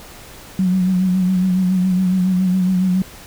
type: tone with vibrato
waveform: sine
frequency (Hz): 184.7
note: F#3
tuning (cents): -3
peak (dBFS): -13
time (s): 0.59-3.02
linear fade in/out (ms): 2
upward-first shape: sine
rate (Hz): 7.2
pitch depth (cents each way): 43
effects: pink hiss -39 dBFS RMS until 3.26 s